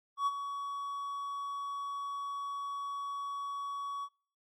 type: tone with ADSR envelope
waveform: triangle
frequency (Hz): 1125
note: C#6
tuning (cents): +25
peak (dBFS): -24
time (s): 0.17-4.09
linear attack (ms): 97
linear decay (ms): 35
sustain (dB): -10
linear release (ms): 56
effects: noise-tail reverb RT60 0.6 s tail -26 dB re dry + AAC 48 kbps